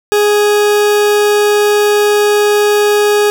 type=tone; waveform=40% pulse; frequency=415.3 Hz; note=G#4; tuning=in tune; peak=-7 dBFS; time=0.12-3.3 s; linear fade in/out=0 ms; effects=none